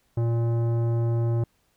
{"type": "tone with tanh clipping", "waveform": "triangle", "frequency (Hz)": 116.54, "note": "A#2", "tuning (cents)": 0, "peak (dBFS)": -23, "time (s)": [0.17, 1.44], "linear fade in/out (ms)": 5, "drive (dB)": 18, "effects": ["pink hiss -68 dBFS RMS until 1.76 s"]}